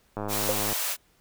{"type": "click train", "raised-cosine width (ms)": 1, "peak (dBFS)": -18, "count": 59, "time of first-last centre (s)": [0.17, 0.728], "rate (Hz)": 104}
{"type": "high-pass noise", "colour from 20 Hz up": "white", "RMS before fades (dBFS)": -29, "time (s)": [0.28, 0.97], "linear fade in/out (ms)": 50, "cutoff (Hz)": 520, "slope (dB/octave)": 24}
{"type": "tone with exponential decay", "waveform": "sine", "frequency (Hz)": 523.3, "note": "C5", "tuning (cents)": 0, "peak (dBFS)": -19, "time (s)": [0.49, 0.64], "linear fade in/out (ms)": 1, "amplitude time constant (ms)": 31}
{"effects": ["pink hiss -64 dBFS RMS until 1.2 s"]}